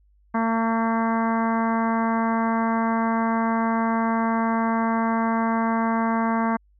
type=harmonic tone; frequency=226.7 Hz; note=A#3; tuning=48 cents flat; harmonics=1 / 2 / 3 / 4 / 5 / 6 / 7 / 8 / 9; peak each=-22 / -34 / -29 / -27 / -29 / -37 / -34 / -41 / -39 dBFS; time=0.34-6.57 s; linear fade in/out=10 ms; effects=added 50 Hz sine -56 dBFS peak until 6.79 s